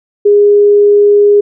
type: tone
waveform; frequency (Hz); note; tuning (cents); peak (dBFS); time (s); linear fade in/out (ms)
sine; 410.6; G#4; -20; -3; 0.25-1.41; 10
effects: none